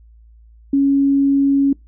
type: tone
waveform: sine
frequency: 277.2 Hz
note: C#4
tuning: in tune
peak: -11 dBFS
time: 0.73-1.73 s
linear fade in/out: 5 ms
effects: noise-tail reverb RT60 0.2 s tail -24 dB re dry + added 56 Hz sine -43 dBFS peak until 1.87 s